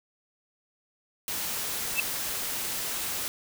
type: noise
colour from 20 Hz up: white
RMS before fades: -32 dBFS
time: 1.28-3.28 s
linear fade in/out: 0 ms
type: tone with exponential growth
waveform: sine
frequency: 2641 Hz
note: E7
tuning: 3 cents sharp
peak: -18 dBFS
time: 1.92-2 s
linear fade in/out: 2 ms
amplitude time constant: 16 ms
effects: none